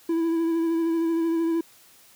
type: tone with vibrato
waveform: triangle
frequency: 330.5 Hz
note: E4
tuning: 5 cents sharp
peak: -19 dBFS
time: 0.09-1.61 s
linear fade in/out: 5 ms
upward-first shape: sine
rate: 13 Hz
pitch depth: 24 cents each way
effects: white hiss -54 dBFS RMS until 2.15 s + high-pass 60 Hz 12 dB/octave